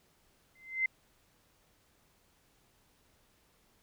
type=tone with exponential growth; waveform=sine; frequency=2071 Hz; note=C7; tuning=18 cents flat; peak=-24 dBFS; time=0.55-0.86 s; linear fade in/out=5 ms; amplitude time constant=67 ms; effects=pink hiss -69 dBFS RMS until 3.82 s